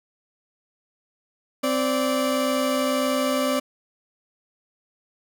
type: tone pair together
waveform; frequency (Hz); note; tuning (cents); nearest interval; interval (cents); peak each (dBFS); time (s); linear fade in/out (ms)
30% pulse; 260.1 / 582; C4 / D5; -10 / -16; octave + major second; 1394; -21; 1.63-3.6; 10
effects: none